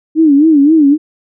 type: tone with vibrato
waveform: sine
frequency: 300 Hz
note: D4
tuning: 37 cents sharp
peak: -4 dBFS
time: 0.15-0.98 s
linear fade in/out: 50 ms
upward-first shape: sine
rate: 3.8 Hz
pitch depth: 140 cents each way
effects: none